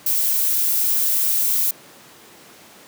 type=noise; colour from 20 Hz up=violet; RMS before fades=-19 dBFS; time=0.06-1.71 s; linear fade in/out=5 ms; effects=pink hiss -45 dBFS RMS until 2.87 s + high-pass 200 Hz 12 dB/octave